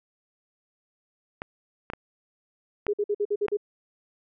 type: clicks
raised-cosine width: 0.5 ms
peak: -18 dBFS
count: 5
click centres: 1.419 / 1.901 / 1.935 / 2.867 / 3.483 s
type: tone bursts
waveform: sine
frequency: 412.4 Hz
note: G#4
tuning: 12 cents flat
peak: -22 dBFS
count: 7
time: 2.88-3.571 s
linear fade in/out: 10 ms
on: 55 ms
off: 51 ms
effects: none